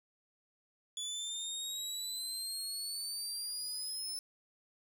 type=exponential sweep; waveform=25% pulse; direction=up; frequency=3431 to 5280 Hz; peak=-33 dBFS; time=0.97-4.19 s; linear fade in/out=2 ms; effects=10-bit